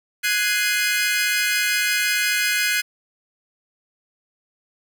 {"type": "chord", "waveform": "sawtooth", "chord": "Ab dominant seventh", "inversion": "third", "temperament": "equal with one note detuned", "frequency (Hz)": [1480, 1661.2, 2086, 2489], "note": ["Gb6", "Ab6", "C7", "Eb7"], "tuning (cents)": [0, 0, -6, 0], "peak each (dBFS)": -21, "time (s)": [0.23, 2.82], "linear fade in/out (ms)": 20, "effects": []}